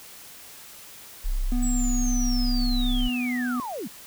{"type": "tone", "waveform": "sine", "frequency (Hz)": 32.72, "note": "C1", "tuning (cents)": 1, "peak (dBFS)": -22, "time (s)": [1.24, 3.09], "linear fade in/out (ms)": 20}
{"type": "tone with pitch glide", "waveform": "triangle", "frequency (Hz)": [245.5, 247.5], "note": ["B3", "B3"], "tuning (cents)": [-10, 4], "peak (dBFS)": -23, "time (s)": [1.52, 3.6], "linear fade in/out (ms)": 0, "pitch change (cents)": 14, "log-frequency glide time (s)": [2.8, 2.92]}
{"type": "linear sweep", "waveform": "sine", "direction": "down", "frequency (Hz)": [7902, 164.81], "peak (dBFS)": -30, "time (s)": [1.62, 3.88], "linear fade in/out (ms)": 10}
{"effects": ["white hiss -45 dBFS RMS until 4.06 s"]}